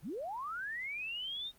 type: linear sweep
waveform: sine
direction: up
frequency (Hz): 110.8 to 3729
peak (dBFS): -37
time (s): 0.02-1.52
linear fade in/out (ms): 50
effects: pink hiss -64 dBFS RMS until 1.58 s + Opus 24 kbps